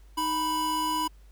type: tone pair together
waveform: square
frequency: 310.4 / 987.8 Hz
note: D#4 / B5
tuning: -4 / 0 cents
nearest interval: octave + minor sixth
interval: 2004 cents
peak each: -34 / -27 dBFS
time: 0.17-1.08 s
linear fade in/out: 10 ms
effects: added 50 Hz sine -49 dBFS peak until 1.31 s + pink hiss -65 dBFS RMS until 1.31 s